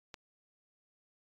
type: click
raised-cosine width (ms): 0.2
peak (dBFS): -27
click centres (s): 0.142
effects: AAC 48 kbps